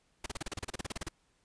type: noise bursts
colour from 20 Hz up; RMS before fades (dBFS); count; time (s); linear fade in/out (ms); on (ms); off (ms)
pink; -37; 16; 0.24-1.087; 5; 22; 33
effects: pink hiss -72 dBFS RMS until 1.44 s + resampled to 22050 Hz